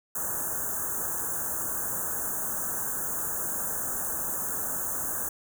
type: band-stop noise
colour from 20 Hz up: white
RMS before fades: -31 dBFS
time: 0.15-5.29 s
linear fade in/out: 5 ms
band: 1700 to 6300 Hz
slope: 96 dB/octave
effects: none